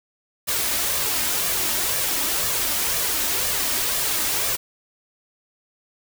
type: noise with flanger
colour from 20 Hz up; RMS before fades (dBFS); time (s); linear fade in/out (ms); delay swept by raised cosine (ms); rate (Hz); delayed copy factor
white; -23; 0.47-4.57; 20; 1.7 to 3.3; 2; +0.5
effects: none